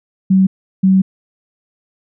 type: tone bursts at uneven times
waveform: sine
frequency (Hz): 190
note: F#3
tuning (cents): +46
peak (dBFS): -7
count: 2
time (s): 0.3-0.47 / 0.83-1.02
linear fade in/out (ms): 10
effects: none